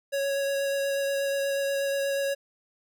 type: tone with vibrato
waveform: square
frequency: 554.4 Hz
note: C#5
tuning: in tune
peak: -26 dBFS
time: 0.12-2.35 s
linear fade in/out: 20 ms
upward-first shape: sine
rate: 8.3 Hz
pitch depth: 10 cents each way
effects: none